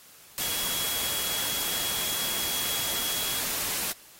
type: tone in noise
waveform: sine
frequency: 3329 Hz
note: G#7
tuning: 3 cents sharp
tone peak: -34 dBFS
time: 0.41-3.4 s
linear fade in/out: 0 ms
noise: white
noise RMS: -30 dBFS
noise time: 0.38-3.92 s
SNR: -7 dB
effects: white hiss -52 dBFS RMS until 4.19 s + AAC 48 kbps